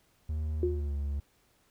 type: tone with pitch glide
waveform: triangle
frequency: 77.1 to 71.11 Hz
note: D#2 to C#2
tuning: -15 to +45 cents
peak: -28 dBFS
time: 0.29-1.2 s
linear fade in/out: 5 ms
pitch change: -140 cents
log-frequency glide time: 0.73-0.91 s
type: tone with exponential decay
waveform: sine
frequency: 358.2 Hz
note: F4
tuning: 44 cents sharp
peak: -23 dBFS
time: 0.63-0.96 s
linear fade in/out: 2 ms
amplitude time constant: 71 ms
effects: pink hiss -68 dBFS RMS until 1.7 s